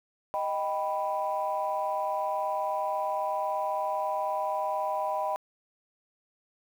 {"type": "chord", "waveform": "sine", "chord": "Eb augmented", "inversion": "none", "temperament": "equal", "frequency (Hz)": [622.3, 784, 987.8], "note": ["Eb5", "G5", "B5"], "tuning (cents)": [0, 0, 0], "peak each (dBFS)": -31, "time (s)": [0.34, 5.36], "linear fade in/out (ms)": 0, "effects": ["tanh soft clip ceiling -19 dBFS", "9-bit"]}